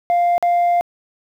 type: tone with dropouts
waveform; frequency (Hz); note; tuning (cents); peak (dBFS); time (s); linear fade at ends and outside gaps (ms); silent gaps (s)
sine; 698.5; F5; 0; -10; 0.1-0.81; 0; 0.38-0.426
effects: tanh soft clip ceiling -12 dBFS + 8-bit